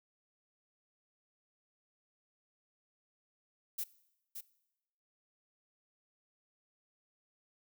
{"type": "noise with echo", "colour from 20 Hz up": "violet", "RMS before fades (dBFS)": -37, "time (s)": [3.78, 3.84], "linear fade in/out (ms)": 10, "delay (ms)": 570, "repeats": 1, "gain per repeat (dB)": -7, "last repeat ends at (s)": 4.41, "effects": ["noise-tail reverb RT60 0.9 s tail -20 dB re dry"]}